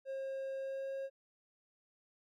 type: tone with pitch glide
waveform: triangle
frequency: 537 to 541 Hz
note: C5 to C#5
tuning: +45 to -42 cents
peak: -36 dBFS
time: 0.05-1.1 s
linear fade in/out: 50 ms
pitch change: +13 cents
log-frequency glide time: 0.58-0.91 s
effects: none